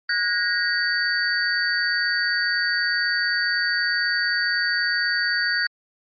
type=tone cluster; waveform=sine; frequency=1453 / 1634 / 1882 / 4572 Hz; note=F#6 / G#6 / A#6 / D8; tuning=-32 / -29 / +16 / -47 cents; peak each=-25 dBFS; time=0.09-5.67 s; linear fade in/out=5 ms; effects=MP3 32 kbps